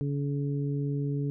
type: harmonic tone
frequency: 142.1 Hz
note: C#3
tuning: 43 cents sharp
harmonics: 1 / 2 / 3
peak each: -28 / -34 / -38 dBFS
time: 0.01-1.3 s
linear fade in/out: 0 ms
effects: none